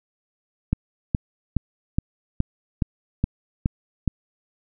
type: click train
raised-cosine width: 5 ms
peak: -7 dBFS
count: 9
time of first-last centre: 0.73-4.077 s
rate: 2.39 Hz
effects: none